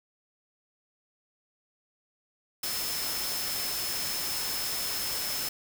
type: tone in noise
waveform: sine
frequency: 5240 Hz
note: E8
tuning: 11 cents flat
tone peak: -35 dBFS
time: 2.63-5.49 s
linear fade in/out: 5 ms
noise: white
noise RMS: -33 dBFS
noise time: 2.63-5.49 s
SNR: -5 dB
effects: none